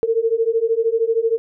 sine beating tone pair, 447.5 / 460.5 Hz, A4 / A#4, +29 / -21 cents, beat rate 13 Hz, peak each -19 / -18 dBFS, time 0.03-1.38 s, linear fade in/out 0 ms, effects none

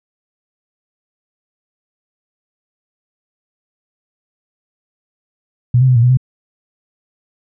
sine tone with pitch steps, 122.6 / 130.7 / 126.8 / 116.2 / 124 / 128.8 Hz, B2 / C3 / B2 / A#2 / B2 / C3, -12 / -1 / +46 / -5 / +7 / -27 cents, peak -7 dBFS, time 5.74-6.172 s, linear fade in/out 5 ms, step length 72 ms, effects none

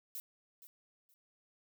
violet noise with echo, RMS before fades -43 dBFS, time 0.15-0.2 s, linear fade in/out 0 ms, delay 470 ms, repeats 2, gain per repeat -13 dB, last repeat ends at 1.14 s, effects none

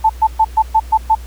sine tone bursts, 880 Hz, A5, in tune, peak -7 dBFS, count 7, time 0.04-1.152 s, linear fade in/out 10 ms, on 56 ms, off 120 ms, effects added 60 Hz sine -28 dBFS peak until 1.26 s + pink hiss -42 dBFS RMS until 1.26 s

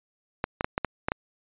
clicks, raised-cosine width 0.5 ms, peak -10 dBFS, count 7, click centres 0.441 / 0.609 / 0.645 / 0.779 / 0.847 / 1.085 / 1.119 s, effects resampled to 8000 Hz

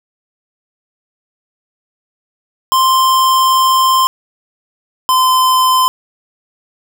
square tone pair in turn, 1046.5 / 1029.1 Hz, C6 / C6, 0 / -29 cents, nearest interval unison, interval 29 cents, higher first, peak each -9 dBFS, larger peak neither, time 2.72-4.07 / 5.09-5.88 s, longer first, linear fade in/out 0 ms, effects none

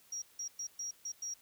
sine tone bursts at uneven times, 5680 Hz, F8, 28 cents sharp, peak -37 dBFS, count 6, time 0.12-0.22 / 0.39-0.48 / 0.59-0.67 / 0.79-0.91 / 1.05-1.12 / 1.22-1.34 s, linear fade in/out 5 ms, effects white hiss -64 dBFS RMS until 1.41 s

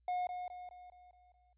triangle tone with echo, 722 Hz, F#5, 43 cents flat, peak -31 dBFS, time 0.08-0.27 s, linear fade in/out 2 ms, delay 210 ms, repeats 6, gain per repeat -6 dB, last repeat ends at 1.53 s, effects added 60 Hz sine -70 dBFS peak until 1.57 s + resampled to 8000 Hz

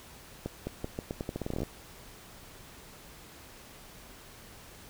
accelerating click train, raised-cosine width 2 ms, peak -20 dBFS, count 17, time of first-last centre 0.46-1.633 s, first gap 210 ms, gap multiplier 0.83, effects pink hiss -51 dBFS RMS until 4.89 s

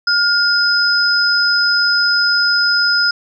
sine tone pair together, 1419 / 5057 Hz, F6 / D#8, +27 / +27 cents, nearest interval octave + minor seventh, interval 2200 cents, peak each -14 dBFS, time 0.07-3.11 s, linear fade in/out 5 ms, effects none

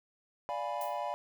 triangle chord, D diminished seventh, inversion none, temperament equal, 587.3 / 698.5 / 830.6 / 987.8 Hz, D5 / F5 / Ab5 / Cb6, 0 / 0 / 0 / 0 cents, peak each -37 dBFS, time 0.49-1.14 s, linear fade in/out 0 ms
violet noise with exponential decay, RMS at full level -41 dBFS, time 0.81-1.02 s, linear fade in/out 2 ms, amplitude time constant 45 ms
effects none

